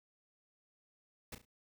pink noise with echo, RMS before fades -45 dBFS, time 1.32-1.35 s, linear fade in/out 5 ms, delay 34 ms, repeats 3, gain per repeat -9 dB, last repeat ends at 1.452 s, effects none

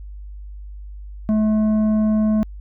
sine tone with tanh clipping, 215.4 Hz, A3, 37 cents flat, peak -16 dBFS, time 1.29-2.43 s, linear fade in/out 0 ms, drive 8 dB, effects added 50 Hz sine -32 dBFS peak until 2.6 s

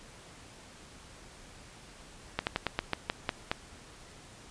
slowing click train, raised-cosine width 0.3 ms, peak -12 dBFS, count 9, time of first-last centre 2.39-3.515 s, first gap 79 ms, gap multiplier 1.16, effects pink hiss -52 dBFS RMS until 4.5 s + resampled to 22050 Hz

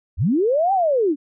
sine linear two-way sweep, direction up then down, 57.4 to 800 to 265.1 Hz, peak -15 dBFS, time 0.17-1.16 s, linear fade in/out 50 ms, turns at 0.73 s, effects none

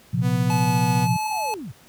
sine chord, Bb suspended second, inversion none, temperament equal, 116.54 / 130.81 / 174.61 Hz, Bb2 / C3 / F3, 0 / 0 / 0 cents, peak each -23 dBFS, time 0.13-1.17 s, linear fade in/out 10 ms
sawtooth tone with pitch glide, 246.9 to 244.3 Hz, B3 to B3, 0 to -19 cents, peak -23 dBFS, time 0.21-1.08 s, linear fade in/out 50 ms, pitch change -19 cents, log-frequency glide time 0.51-0.78 s
square tone, 861 Hz, A5, 38 cents flat, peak -24 dBFS, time 0.5-1.54 s, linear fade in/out 0 ms
sine linear sweep, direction down, 932.3 to 91.2 Hz, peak -31 dBFS, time 1.25-1.72 s, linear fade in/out 10 ms
effects pink hiss -52 dBFS RMS until 1.88 s + high-pass 60 Hz 12 dB/octave

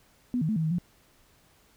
sine tone with pitch steps, 246.5 / 157.3 / 217.6 / 160.5 / 157.7 / 175.4 Hz, B3 / D#3 / A3 / E3 / D#3 / F3, -3 / +19 / -19 / -46 / +24 / +8 cents, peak -24 dBFS, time 0.34-0.784 s, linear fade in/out 0 ms, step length 74 ms, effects pink hiss -62 dBFS RMS until 1.76 s

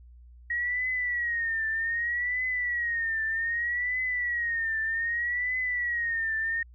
sine tone with vibrato, 1893 Hz, A#6, 26 cents sharp, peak -26 dBFS, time 0.5-6.63 s, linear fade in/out 5 ms, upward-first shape triangle, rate 0.64 Hz, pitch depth 120 cents each way, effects added 60 Hz sine -48 dBFS peak until 6.74 s

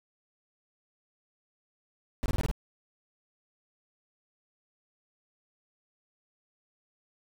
brown noise bursts, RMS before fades -28 dBFS, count 6, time 2.23-2.513 s, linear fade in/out 0 ms, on 28 ms, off 23 ms, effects none

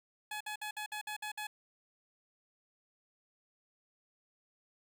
15% pulse tone bursts, 847 Hz, G#5, 34 cents sharp, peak -32 dBFS, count 8, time 0.31-1.47 s, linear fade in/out 5 ms, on 96 ms, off 56 ms, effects none

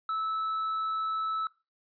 sine tone with tanh clipping, 1307 Hz, E6, 15 cents flat, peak -29 dBFS, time 0.09-1.47 s, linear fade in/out 2 ms, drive 3 dB, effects noise-tail reverb RT60 0.3 s tail -21 dB re dry + resampled to 11025 Hz

